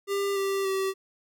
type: tone with pitch steps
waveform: square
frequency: 398.4 / 391.6 / 384.8 Hz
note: G4 / G4 / G4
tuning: +28 / -2 / -32 cents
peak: -26 dBFS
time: 0.07-0.94 s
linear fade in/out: 50 ms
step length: 290 ms
effects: none